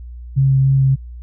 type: tone with vibrato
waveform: sine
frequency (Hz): 135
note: C#3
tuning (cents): -45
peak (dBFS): -10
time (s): 0.36-0.96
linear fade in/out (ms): 20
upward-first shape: sine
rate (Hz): 3.4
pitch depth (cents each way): 11
effects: added 60 Hz sine -30 dBFS peak until 1.22 s